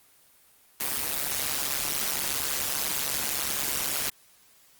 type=noise with amplitude modulation; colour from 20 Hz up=white; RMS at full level=-25 dBFS; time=0.8-4.1 s; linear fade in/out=5 ms; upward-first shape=sine; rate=141 Hz; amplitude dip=90%; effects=white hiss -59 dBFS RMS until 4.79 s + Opus 24 kbps